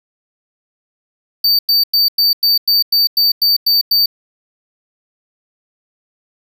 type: tone bursts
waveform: square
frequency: 4600 Hz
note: D8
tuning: 37 cents flat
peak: -10 dBFS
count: 11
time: 1.44-4.06 s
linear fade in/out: 5 ms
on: 150 ms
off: 97 ms
effects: none